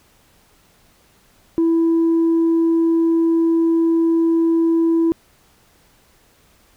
sine tone, 330.5 Hz, E4, 5 cents sharp, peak -11 dBFS, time 1.58-5.12 s, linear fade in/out 0 ms, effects tanh soft clip ceiling -11 dBFS + pink hiss -55 dBFS RMS until 6.76 s

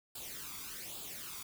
white noise with flanger, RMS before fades -45 dBFS, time 0.15-1.43 s, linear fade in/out 5 ms, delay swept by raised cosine 0.25 to 0.87 ms, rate 1.2 Hz, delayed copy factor +0.7, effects none

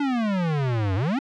square exponential two-way sweep, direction down then up, 293.2 to 91.3 to 293.2 Hz, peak -22 dBFS, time 0-1.19 s, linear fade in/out 5 ms, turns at 0.95 s, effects low-pass 3000 Hz 12 dB/octave

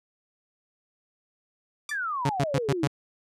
5% pulse tone with exponential decay, 1174.7 Hz, D6, in tune, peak -17 dBFS, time 1.89-1.98 s, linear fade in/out 2 ms, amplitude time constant 19 ms
sine exponential sweep, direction down, 1796 to 293.7 Hz, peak -27 dBFS, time 1.91-2.87 s, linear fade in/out 5 ms
sawtooth tone bursts, 140.6 Hz, C#3, 25 cents sharp, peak -18 dBFS, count 5, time 2.25-2.875 s, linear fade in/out 5 ms, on 45 ms, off 100 ms
effects low-pass 9000 Hz 12 dB/octave

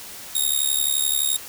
5% pulse tone with amplitude modulation, 3729 Hz, A#7, in tune, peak -8 dBFS, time 0.35-1.37 s, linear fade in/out 5 ms, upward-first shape sine, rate 71.6 Hz, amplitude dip 85%, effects white hiss -38 dBFS RMS until 1.48 s

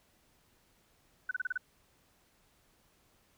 sine tone bursts, 1500 Hz, F#6, 23 cents sharp, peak -30 dBFS, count 6, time 1.29-1.577 s, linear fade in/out 5 ms, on 22 ms, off 31 ms, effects pink hiss -69 dBFS RMS until 3.37 s

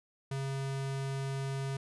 square tone, 136 Hz, C#3, 33 cents flat, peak -34 dBFS, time 0.31-1.77 s, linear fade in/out 5 ms, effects resampled to 24000 Hz

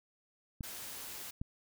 clicks, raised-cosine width 5 ms, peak -26 dBFS, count 2, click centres 0.608 / 1.415 s
white noise, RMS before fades -45 dBFS, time 0.63-1.31 s, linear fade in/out 10 ms
effects none

